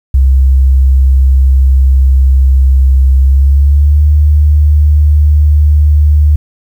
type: tone with pitch glide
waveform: sine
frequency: 66.3 to 74.42 Hz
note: C2 to D2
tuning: +23 to +24 cents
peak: -3 dBFS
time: 0.14-6.36 s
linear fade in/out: 5 ms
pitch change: +201 cents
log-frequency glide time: 3.18-4.03 s
effects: 7-bit